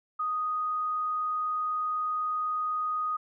sine tone, 1244 Hz, D#6, 1 cent flat, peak -27 dBFS, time 0.19-3.17 s, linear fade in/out 10 ms, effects none

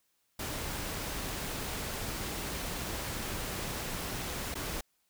pink noise with dropouts, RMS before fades -37 dBFS, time 0.39-4.81 s, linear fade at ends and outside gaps 5 ms, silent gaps 4.543-4.553 s, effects white hiss -75 dBFS RMS until 5.09 s

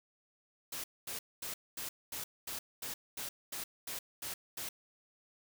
white noise bursts, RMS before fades -41 dBFS, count 12, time 0.72-4.69 s, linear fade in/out 5 ms, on 120 ms, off 230 ms, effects none

